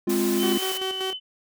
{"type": "chord", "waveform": "triangle", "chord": "F minor", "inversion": "first", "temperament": "equal", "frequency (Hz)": [207.7, 261.6, 349.2], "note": ["Ab3", "C4", "F4"], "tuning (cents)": [0, 0, 0], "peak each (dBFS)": [-24, -26, -21], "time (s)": [0.07, 0.58], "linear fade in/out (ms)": 5}
{"type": "high-pass noise", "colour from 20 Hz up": "white", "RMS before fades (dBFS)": -32, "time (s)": [0.09, 0.78], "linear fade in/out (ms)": 10, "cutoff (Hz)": 330, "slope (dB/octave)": 12}
{"type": "tone with vibrato", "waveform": "sine", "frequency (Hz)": 3045, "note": "F#7", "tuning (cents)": 49, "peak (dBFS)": -29, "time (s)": [0.37, 1.2], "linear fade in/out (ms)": 50, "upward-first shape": "triangle", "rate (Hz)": 4.6, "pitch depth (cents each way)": 15}
{"type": "tone with tremolo", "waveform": "sawtooth", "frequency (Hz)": 378.5, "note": "F#4", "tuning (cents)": 39, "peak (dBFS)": -23, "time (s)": [0.43, 1.13], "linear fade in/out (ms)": 0, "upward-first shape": "square", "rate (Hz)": 5.2, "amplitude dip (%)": 60}
{"effects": []}